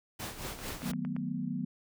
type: noise with tremolo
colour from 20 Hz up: pink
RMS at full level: -38 dBFS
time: 0.19-0.92 s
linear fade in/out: 10 ms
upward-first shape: sine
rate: 4.5 Hz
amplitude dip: 65%
type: click train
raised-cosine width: 0.5 ms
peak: -30 dBFS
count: 6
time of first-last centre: 0.59-1.165 s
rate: 8.7 Hz
type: chord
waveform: sine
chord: B dominant seventh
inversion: first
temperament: just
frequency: 154.34 / 185.21 / 222.2 / 246.9 Hz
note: D#3 / F#3 / A3 / B3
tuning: -14 / +2 / +17 / 0 cents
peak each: -39 / -37 / -40 / -36 dBFS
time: 0.83-1.65 s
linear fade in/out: 5 ms
effects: none